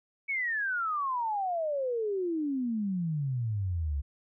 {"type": "exponential sweep", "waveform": "sine", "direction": "down", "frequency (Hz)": [2270, 67.4], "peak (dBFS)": -28, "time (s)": [0.28, 4.02], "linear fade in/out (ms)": 20, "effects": []}